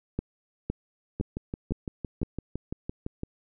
two click trains, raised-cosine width 3 ms, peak -15 / -19 dBFS, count 5 / 13, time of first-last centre 0.19-2.231 / 1.2-3.234 s, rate 1.96 / 5.9 Hz, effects none

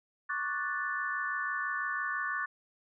sine chord, D major seventh, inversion third, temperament equal, 1108.7 / 1174.7 / 1480 / 1760 Hz, C#6 / D6 / F#6 / A6, 0 / 0 / 0 / 0 cents, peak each -38 / -39 / -36 / -35 dBFS, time 0.29-2.46 s, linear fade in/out 10 ms, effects none

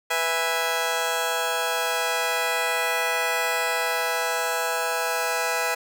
15% pulse chord, E major, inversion second, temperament just, 494.4 / 659.3 / 824.1 Hz, B4 / E5 / G#5, +2 / 0 / -14 cents, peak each -21 dBFS, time 0.1-5.75 s, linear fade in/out 10 ms, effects none

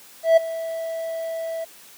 triangle tone with ADSR envelope, 656 Hz, E5, 9 cents flat, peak -7 dBFS, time 0.23-1.65 s, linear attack 140 ms, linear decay 11 ms, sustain -17 dB, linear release 14 ms, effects white hiss -47 dBFS RMS until 1.97 s + high-pass 150 Hz 12 dB/octave

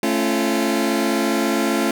sawtooth chord, A augmented, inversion none, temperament just, 220 / 275 / 343.8 Hz, A3 / C#4 / E#4, 0 / -14 / -27 cents, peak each -18 dBFS, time 0.03-1.91 s, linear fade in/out 2 ms, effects none

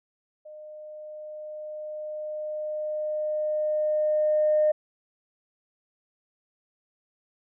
sine tone with level ramp, 610 Hz, D#5, 34 cents flat, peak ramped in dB -41 to -17 dBFS, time 0.45-4.72 s, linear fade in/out 10 ms, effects tanh soft clip ceiling -13 dBFS

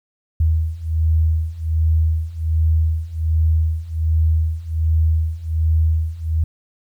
sine beating tone pair, 79.1 / 80.4 Hz, D#2 / E2, +29 / -43 cents, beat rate 1.3 Hz, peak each -19 / -17 dBFS, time 0.4-6.44 s, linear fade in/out 5 ms, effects 9-bit

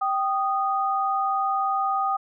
sine tone pair together, 780 / 1237.1 Hz, G5 / D#6, -9 / -10 cents, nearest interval minor sixth, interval 799 cents, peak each -24 dBFS, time 0.01-2.17 s, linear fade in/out 10 ms, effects none

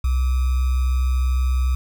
sine tone with sample-and-hold, 63.8 Hz, C2, 43 cents flat, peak -16 dBFS, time 0.04-1.75 s, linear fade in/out 5 ms, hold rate 1225 Hz, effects none

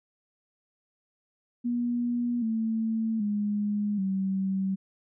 sine tone with pitch steps, 240.6 / 223.2 / 207 / 192.07 Hz, B3 / A3 / G#3 / G3, -45 / +25 / -5 / -35 cents, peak -25 dBFS, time 1.64-4.76 s, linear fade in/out 20 ms, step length 780 ms, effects none

